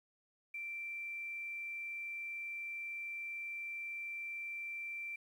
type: tone with quantisation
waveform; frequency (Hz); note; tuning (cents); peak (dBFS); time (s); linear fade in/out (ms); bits
sine; 2349; D7; 0; -40; 0.54-5.16; 5; 11
effects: none